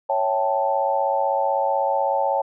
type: chord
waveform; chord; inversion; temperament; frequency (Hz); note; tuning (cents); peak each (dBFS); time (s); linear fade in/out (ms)
sine; A dominant seventh; first; equal; 554.4 / 659.3 / 784 / 880; C#5 / E5 / G5 / A5; 0 / 0 / 0 / 0; -23 / -28 / -24 / -23; 0.09-2.42; 10
effects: none